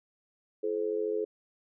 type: tone with amplitude modulation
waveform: sine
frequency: 430 Hz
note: A4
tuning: 40 cents flat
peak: -24 dBFS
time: 0.63-1.25 s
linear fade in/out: 10 ms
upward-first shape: sine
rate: 93.9 Hz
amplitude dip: 90%
effects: none